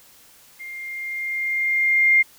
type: tone with level ramp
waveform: sine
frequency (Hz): 2113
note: C7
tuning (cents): +16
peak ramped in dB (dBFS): -33 to -11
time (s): 0.59-2.23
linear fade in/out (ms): 20
effects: white hiss -51 dBFS RMS until 2.38 s